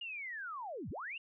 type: linear two-way sweep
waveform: sine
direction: down then up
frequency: 2876 to 62.3 to 2876 Hz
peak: -40 dBFS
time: 0.01-1.18 s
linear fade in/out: 5 ms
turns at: 0.9 s
effects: none